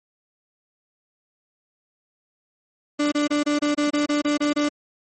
35% pulse tone bursts, 294 Hz, D4, 2 cents sharp, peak -17 dBFS, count 11, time 2.99-4.69 s, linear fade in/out 10 ms, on 130 ms, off 27 ms, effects MP3 32 kbps

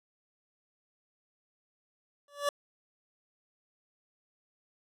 25% pulse tone with exponential growth, 575 Hz, D5, 37 cents flat, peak -20 dBFS, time 2.28-2.49 s, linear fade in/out 2 ms, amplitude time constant 45 ms, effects low-pass 12000 Hz 12 dB/octave

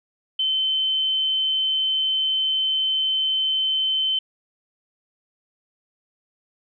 sine tone, 3074 Hz, G7, 35 cents flat, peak -19 dBFS, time 0.39-4.19 s, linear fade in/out 5 ms, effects none

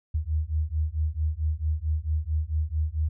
sine beating tone pair, 75.5 / 80 Hz, D2 / D#2, +48 / +49 cents, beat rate 4.5 Hz, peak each -27 / -27 dBFS, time 0.14-3.09 s, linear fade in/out 10 ms, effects none

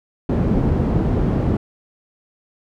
white low-pass noise, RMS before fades -18 dBFS, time 0.29-1.57 s, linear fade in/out 5 ms, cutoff 240 Hz, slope 12 dB/octave, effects none

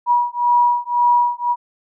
sine beating tone pair, 964 / 965.9 Hz, B5 / B5, -42 / -39 cents, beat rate 1.9 Hz, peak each -16 dBFS, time 0.06-1.56 s, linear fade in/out 50 ms, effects none

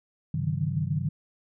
sine tone cluster, 98.8 / 136 / 150 / 156.6 / 186.3 Hz, G2 / C#3 / D3 / D#3 / F#3, +14 / -33 / +37 / +11 / +12 cents, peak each -33 / -30 / -33 / -29 / -36 dBFS, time 0.34-1.09 s, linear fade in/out 5 ms, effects none

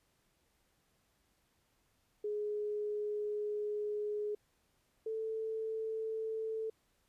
sine tone pair in turn, 418.5 / 442.1 Hz, G#4 / A4, +13 / +8 cents, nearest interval minor second, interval 95 cents, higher second, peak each -34 / -35 dBFS, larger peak first, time 2.24-4.35 / 5.06-6.7 s, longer first, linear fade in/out 5 ms, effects pink hiss -75 dBFS RMS until 7.08 s + resampled to 32000 Hz

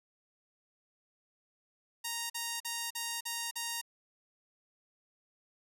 5% pulse tone bursts, 932.3 Hz, A#5, in tune, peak -23 dBFS, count 6, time 2.04-3.815 s, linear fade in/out 10 ms, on 260 ms, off 43 ms, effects none

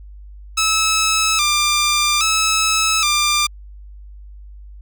10% pulse tone with vibrato, 1244.5 Hz, D#6, in tune, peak -6 dBFS, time 0.57-3.47 s, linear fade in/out 10 ms, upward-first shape square, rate 0.61 Hz, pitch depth 75 cents each way, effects added 50 Hz sine -35 dBFS peak until 4.81 s

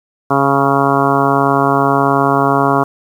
harmonic tone, 138.59 Hz, C#3, in tune, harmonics 1 / 2 / 3 / 4 / 5 / 6 / 7 / 8 / 9 / 10, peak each -20 / -17 / -18 / -23 / -17 / -21 / -19 / -17 / -22 / -22 dBFS, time 0.3-2.84 s, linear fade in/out 10 ms, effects 7-bit

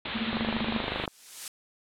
white low-pass noise, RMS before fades -35 dBFS, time 0.05-1.06 s, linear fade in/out 5 ms, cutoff 4000 Hz, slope 96 dB/octave
sine tone with tremolo, 225.1 Hz, A3, 40 cents sharp, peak -26 dBFS, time 0.14-0.82 s, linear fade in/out 20 ms, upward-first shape sine, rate 15 Hz, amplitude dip 90%
click train, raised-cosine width 1 ms, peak -17 dBFS, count 20, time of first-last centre 0.33-1.078 s, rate 25.4 Hz
blue noise with exponential growth, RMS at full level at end -31 dBFS, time 0.83-1.48 s, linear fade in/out 2 ms, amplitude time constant 140 ms
effects low-pass 9000 Hz 12 dB/octave

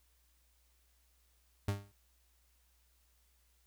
40% pulse tone with exponential decay, 100.6 Hz, G2, 45 cents sharp, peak -29 dBFS, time 1.68-1.92 s, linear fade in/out 5 ms, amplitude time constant 51 ms, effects added 60 Hz sine -70 dBFS peak until 3.66 s + white hiss -74 dBFS RMS until 3.66 s

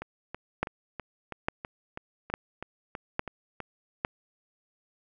two click trains, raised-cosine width 0.5 ms, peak -21 / -11 dBFS, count 12 / 5, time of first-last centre 0.02-3.603 / 0.63-4.049 s, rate 3.07 / 1.17 Hz, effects none

